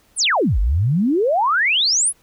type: exponential two-way sweep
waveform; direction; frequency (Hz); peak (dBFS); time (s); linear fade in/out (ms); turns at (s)
sine; down then up; 11175 to 45.34 to 11175; -14; 0.16-2.13; 50; 0.59
effects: pink hiss -57 dBFS RMS until 2.22 s